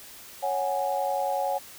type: chord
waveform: sine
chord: C# suspended fourth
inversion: none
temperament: equal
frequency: 554.4 / 740 / 830.6 Hz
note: C#5 / F#5 / G#5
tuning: 0 / 0 / 0 cents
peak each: -29 dBFS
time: 0.42-1.59 s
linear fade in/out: 20 ms
effects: white hiss -46 dBFS RMS until 1.78 s